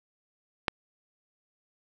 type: click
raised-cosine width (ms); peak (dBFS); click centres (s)
0.3; -8; 0.682
effects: 8-bit